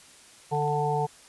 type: harmonic tone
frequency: 147.9 Hz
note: D3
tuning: 13 cents sharp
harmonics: 1 / 3 / 5 / 6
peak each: -29 / -29 / -29 / -29 dBFS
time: 0.51-1.07 s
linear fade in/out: 20 ms
type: clicks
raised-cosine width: 0.3 ms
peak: -36 dBFS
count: 3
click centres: 0.549 / 0.623 / 0.679 s
effects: white hiss -52 dBFS RMS until 1.28 s + resampled to 24000 Hz